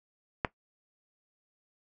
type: click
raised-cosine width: 0.5 ms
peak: -11 dBFS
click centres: 0.448 s
effects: noise-tail reverb RT60 0.1 s tail -17 dB re dry